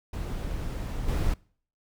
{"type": "noise with level steps", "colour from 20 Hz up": "brown", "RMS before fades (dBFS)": [-32, -26], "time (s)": [0.13, 1.34], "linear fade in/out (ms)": 5, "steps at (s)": 1.08, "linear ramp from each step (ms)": 5, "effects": ["noise-tail reverb RT60 0.5 s tail -24 dB re dry"]}